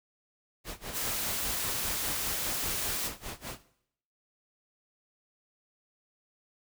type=noise with tremolo; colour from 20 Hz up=pink; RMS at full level=-38 dBFS; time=0.64-3.63 s; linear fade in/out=50 ms; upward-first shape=sine; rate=5 Hz; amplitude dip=95%
type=noise; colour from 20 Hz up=white; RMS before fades=-33 dBFS; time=0.92-3.11 s; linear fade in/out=50 ms
effects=noise-tail reverb RT60 0.7 s tail -17 dB re dry